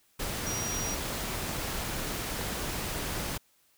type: tone in noise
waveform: sine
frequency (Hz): 5740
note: F8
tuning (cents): +47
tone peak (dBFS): -34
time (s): 0.46-0.95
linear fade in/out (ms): 10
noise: pink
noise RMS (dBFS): -34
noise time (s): 0.19-3.38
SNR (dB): -3
effects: white hiss -67 dBFS RMS until 3.77 s